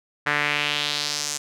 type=tone with band-pass filter sweep; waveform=sawtooth; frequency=147 Hz; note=D3; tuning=2 cents sharp; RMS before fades=-25 dBFS; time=0.26-1.38 s; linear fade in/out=10 ms; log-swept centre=1700 to 7000 Hz; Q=2.4; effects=none